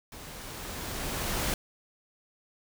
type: noise with level ramp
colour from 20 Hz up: pink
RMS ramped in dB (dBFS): -45 to -29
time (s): 0.12-1.54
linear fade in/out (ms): 2
effects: none